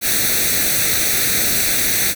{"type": "noise with comb filter", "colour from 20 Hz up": "white", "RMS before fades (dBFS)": -17, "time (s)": [0.01, 2.15], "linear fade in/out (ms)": 50, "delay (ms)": 0.49, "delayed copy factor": 0.75, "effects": []}